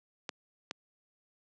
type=clicks; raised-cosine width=0.2 ms; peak=-18 dBFS; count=2; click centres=0.292 / 0.711 s; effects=high-pass 200 Hz 12 dB/octave + resampled to 22050 Hz